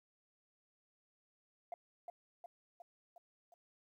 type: tone with echo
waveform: sine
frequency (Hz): 695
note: F5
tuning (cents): -9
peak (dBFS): -39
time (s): 1.72-1.74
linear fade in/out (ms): 2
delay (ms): 360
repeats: 5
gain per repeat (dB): -4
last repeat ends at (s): 3.54
effects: tanh soft clip ceiling -39 dBFS + 13-bit